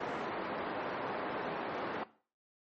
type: band-pass noise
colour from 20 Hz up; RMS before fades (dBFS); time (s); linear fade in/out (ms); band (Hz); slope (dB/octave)
pink; -38; 0-2.04; 10; 330 to 1400; 12
effects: noise-tail reverb RT60 0.4 s tail -17 dB re dry + MP3 32 kbps